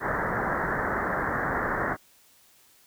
white low-pass noise, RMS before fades -28 dBFS, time 0-1.97 s, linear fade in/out 50 ms, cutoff 1900 Hz, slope 96 dB/octave, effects white hiss -59 dBFS RMS until 2.86 s

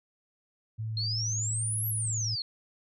sine tone with vibrato, 110 Hz, A2, in tune, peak -31 dBFS, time 0.78-2.36 s, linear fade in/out 20 ms, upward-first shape triangle, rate 2.6 Hz, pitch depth 11 cents each way
sine exponential two-way sweep, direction up then down, 4186 to 11840 to 4186 Hz, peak -30 dBFS, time 0.97-2.42 s, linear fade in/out 2 ms, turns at 1.88 s
effects none

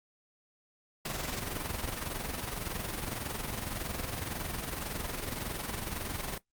pink noise with amplitude modulation, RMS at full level -34 dBFS, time 1.05-6.38 s, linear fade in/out 5 ms, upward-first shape sine, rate 21.8 Hz, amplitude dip 55%, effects noise-tail reverb RT60 0.1 s tail -17 dB re dry + Opus 48 kbps

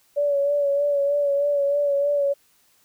sine tone with vibrato, 570 Hz, C#5, 48 cents sharp, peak -18 dBFS, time 0.16-2.34 s, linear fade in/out 20 ms, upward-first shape sine, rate 3.2 Hz, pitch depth 32 cents each way, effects white hiss -61 dBFS RMS until 2.84 s

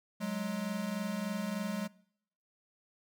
square tone pair together, 186.05 / 209.4 Hz, F#3 / G#3, +10 / +15 cents, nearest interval major second, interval 205 cents, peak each -38 / -36 dBFS, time 0.2-1.88 s, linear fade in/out 20 ms, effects noise-tail reverb RT60 0.7 s tail -23 dB re dry

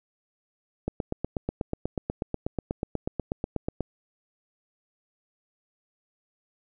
click train, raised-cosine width 2 ms, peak -14 dBFS, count 25, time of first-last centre 0.88-3.807 s, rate 8.2 Hz, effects none

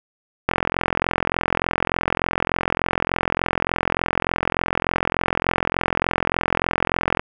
click train, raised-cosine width 0.5 ms, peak -3 dBFS, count 292, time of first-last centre 0.49-7.195 s, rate 43.4 Hz, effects none

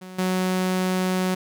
sawtooth tone with level steps, 185 Hz, F#3, in tune, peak -33 / -17 dBFS, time 0.01-1.35 s, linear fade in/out 10 ms, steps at 0.18 s, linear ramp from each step 10 ms, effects none

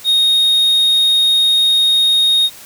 triangle tone, 3723 Hz, A#7, 3 cents flat, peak -8 dBFS, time 0.04-2.5 s, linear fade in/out 50 ms, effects white hiss -37 dBFS RMS until 2.65 s

